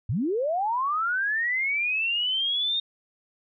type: linear sweep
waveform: sine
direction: up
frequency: 87 to 3691 Hz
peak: -23 dBFS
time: 0.09-2.8 s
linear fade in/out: 5 ms
effects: none